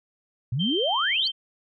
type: exponential sweep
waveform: sine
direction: up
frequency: 111.4 to 4699 Hz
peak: -23 dBFS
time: 0.52-1.28 s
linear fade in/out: 5 ms
type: tone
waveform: sine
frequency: 3136 Hz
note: G7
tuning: in tune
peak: -25 dBFS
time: 0.59-1.32 s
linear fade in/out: 20 ms
effects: none